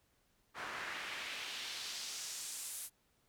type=noise with band-pass filter sweep; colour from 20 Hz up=pink; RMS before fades=-44 dBFS; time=0.54-2.9 s; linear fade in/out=50 ms; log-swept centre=1300 to 11000 Hz; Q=1.4; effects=pink hiss -75 dBFS RMS until 3.28 s